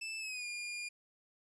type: tone with pitch glide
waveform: sawtooth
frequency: 2637 to 2418 Hz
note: E7 to D7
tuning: 0 to +50 cents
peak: -36 dBFS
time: 0.01-0.89 s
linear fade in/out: 10 ms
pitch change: -150 cents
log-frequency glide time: 0.19-0.46 s
effects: resampled to 22050 Hz